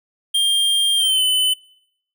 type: tone with pitch glide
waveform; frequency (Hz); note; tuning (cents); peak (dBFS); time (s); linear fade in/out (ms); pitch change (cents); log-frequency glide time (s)
square; 3200 to 3020; G7 to F#7; +35 to +35; -15; 0.34-1.54; 10; -100; 0.96-1.23
effects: noise-tail reverb RT60 0.7 s tail -24 dB re dry